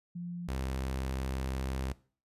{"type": "tone pair in turn", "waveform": ["sine", "sawtooth"], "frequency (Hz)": [174.61, 65.84], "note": ["F3", "C2"], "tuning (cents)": [0, 11], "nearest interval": "octave + perfect fourth", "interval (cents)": 1689, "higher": "first", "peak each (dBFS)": [-36, -29], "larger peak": "second", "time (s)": [[0.15, 0.48], [0.48, 1.93]], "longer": "second", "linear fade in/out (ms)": 10, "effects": ["noise-tail reverb RT60 0.4 s tail -19 dB re dry", "resampled to 32000 Hz"]}